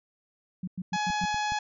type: tone bursts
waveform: sine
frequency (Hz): 182.7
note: F#3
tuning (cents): -22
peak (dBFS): -30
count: 5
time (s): 0.63-1.255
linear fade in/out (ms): 5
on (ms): 45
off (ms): 100
type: harmonic tone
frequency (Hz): 842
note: G#5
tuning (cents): +24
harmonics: 1 / 2 / 3 / 4 / 5 / 6 / 7 / 8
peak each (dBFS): -28 / -34 / -38 / -40 / -42 / -44 / -45 / -46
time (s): 0.93-1.59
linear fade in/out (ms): 5
type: clicks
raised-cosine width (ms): 5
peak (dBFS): -28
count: 4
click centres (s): 1.101 / 1.239 / 1.344 / 1.521
effects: none